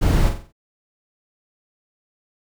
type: noise with echo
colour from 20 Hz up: brown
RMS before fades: -17 dBFS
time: 0.01-0.3 s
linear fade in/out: 20 ms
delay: 45 ms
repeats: 5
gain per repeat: -7 dB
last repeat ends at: 0.525 s
effects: none